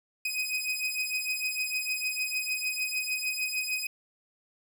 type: beating tone pair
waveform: sawtooth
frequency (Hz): 2507 / 2513.6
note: D#7 / D#7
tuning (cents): +12 / +17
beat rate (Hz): 6.6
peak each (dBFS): -29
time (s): 0.25-3.87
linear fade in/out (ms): 5
effects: 10-bit